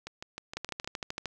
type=two click trains; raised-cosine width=0.2 ms; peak=-17 / -22 dBFS; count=10 / 6; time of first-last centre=0.57-1.257 / 0.07-0.845 s; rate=13.1 / 6.45 Hz; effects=none